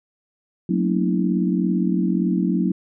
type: tone cluster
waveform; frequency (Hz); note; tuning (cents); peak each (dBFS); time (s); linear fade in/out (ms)
sine; 183.4 / 223.1 / 240.8 / 284.6 / 327.7; F#3 / A3 / B3 / C#4 / E4; -15 / +24 / -44 / +46 / -10; -20 / -26 / -27 / -26 / -25; 0.69-2.72; 5
effects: none